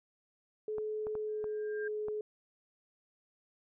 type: tone with pitch glide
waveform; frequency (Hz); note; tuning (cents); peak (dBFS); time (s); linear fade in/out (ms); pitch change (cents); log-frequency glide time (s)
sine; 429.1 to 424.7; A4 to G#4; -43 to +39; -34; 0.68-2.21; 2; -18; 1.13-1.7
type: clicks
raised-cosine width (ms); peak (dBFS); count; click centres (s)
1; -31; 5; 0.783 / 1.069 / 1.153 / 1.442 / 2.084
type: tone with exponential growth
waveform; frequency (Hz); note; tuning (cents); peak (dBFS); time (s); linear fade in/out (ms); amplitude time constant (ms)
sine; 1600; G6; +35; -38; 1.28-1.88; 5; 130
effects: none